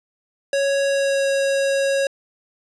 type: tone with pitch glide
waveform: square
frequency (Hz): 554.4 to 549.6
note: C#5 to C#5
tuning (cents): 0 to -15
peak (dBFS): -18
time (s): 0.53-2.07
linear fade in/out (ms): 2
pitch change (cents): -15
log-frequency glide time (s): 0.88-1.24
effects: resampled to 22050 Hz + 10-bit